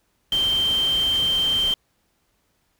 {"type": "tone in noise", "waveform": "sine", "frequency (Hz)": 3136, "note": "G7", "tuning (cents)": 0, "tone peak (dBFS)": -18, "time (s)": [0.32, 1.74], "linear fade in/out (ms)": 2, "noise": "pink", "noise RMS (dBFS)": -34, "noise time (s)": [0.32, 1.74], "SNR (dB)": 13, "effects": ["pink hiss -68 dBFS RMS until 2.79 s"]}